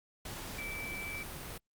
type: tone in noise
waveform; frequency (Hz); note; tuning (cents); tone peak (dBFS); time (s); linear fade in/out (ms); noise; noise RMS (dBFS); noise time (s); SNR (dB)
sine; 2319; D7; -22; -39; 0.58-1.23; 5; pink; -43; 0.25-1.58; +1
effects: Opus 48 kbps